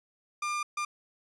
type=tone bursts at uneven times; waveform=30% pulse; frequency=1199 Hz; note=D6; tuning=36 cents sharp; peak=-27 dBFS; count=2; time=0.42-0.63 / 0.77-0.85 s; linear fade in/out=5 ms; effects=resampled to 22050 Hz